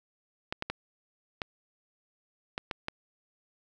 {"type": "clicks", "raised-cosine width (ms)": 0.3, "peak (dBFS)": -16, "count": 7, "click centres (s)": [0.525, 0.624, 0.7, 1.418, 2.579, 2.712, 2.884], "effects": []}